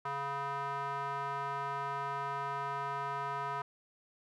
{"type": "tone with band-pass filter", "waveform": "square", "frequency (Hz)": 140, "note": "C#3", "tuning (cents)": 18, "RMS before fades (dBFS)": -37, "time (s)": [0.05, 3.62], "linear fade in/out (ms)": 5, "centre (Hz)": 1100, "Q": 3.6, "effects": []}